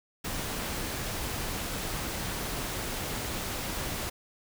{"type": "noise", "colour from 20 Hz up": "pink", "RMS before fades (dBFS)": -34, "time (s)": [0.24, 4.1], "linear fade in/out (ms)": 10, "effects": []}